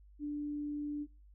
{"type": "tone", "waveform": "sine", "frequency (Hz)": 293.7, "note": "D4", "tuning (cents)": 0, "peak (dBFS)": -35, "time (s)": [0.19, 1.07], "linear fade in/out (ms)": 50, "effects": ["noise-tail reverb RT60 0.3 s tail -24 dB re dry", "added 50 Hz sine -56 dBFS peak until 1.34 s"]}